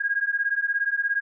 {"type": "beating tone pair", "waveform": "sine", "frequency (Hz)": [1625, 1642], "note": ["G#6", "G#6"], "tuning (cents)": [-38, -20], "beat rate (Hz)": 17, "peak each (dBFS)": -25, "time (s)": [0, 1.21], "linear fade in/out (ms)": 10, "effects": []}